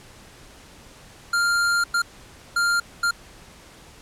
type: tone bursts at uneven times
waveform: square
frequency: 1396.9 Hz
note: F6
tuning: in tune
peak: -19 dBFS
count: 4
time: 1.33-1.84 / 1.94-2.02 / 2.56-2.8 / 3.03-3.11 s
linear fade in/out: 5 ms
effects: pink hiss -47 dBFS RMS until 4.01 s + low-pass 10000 Hz 12 dB/octave